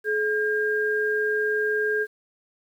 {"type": "tone pair together", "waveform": "sine", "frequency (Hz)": [426.4, 1609.9], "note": ["G#4", "G6"], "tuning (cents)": [46, 46], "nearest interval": "octave + major seventh", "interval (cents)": 2300, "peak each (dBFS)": -24, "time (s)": [0.04, 2.07], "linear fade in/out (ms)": 50, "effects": ["9-bit"]}